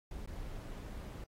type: noise with dropouts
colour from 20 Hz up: brown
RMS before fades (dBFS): -44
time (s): 0.11-1.24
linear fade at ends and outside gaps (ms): 2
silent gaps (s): 0.26-0.274
effects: AAC 48 kbps